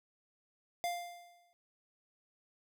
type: tone with exponential decay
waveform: square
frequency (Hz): 698.5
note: F5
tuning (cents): 0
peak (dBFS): -32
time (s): 0.84-1.53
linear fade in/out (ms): 0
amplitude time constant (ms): 150
effects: none